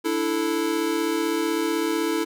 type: chord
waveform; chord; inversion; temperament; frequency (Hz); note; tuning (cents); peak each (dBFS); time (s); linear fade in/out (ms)
square; D suspended second; none; equal; 293.7 / 329.6 / 440; D4 / E4 / A4; 0 / 0 / 0; -30 / -25 / -28; 0.04-2.25; 20
effects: none